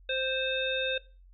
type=harmonic tone; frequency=523.3 Hz; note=C5; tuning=in tune; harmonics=1 / 3 / 5 / 7; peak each=-32 / -35 / -34 / -33 dBFS; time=0.09-0.98 s; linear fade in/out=5 ms; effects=noise-tail reverb RT60 0.3 s tail -17 dB re dry + added 45 Hz sine -52 dBFS peak until 1.33 s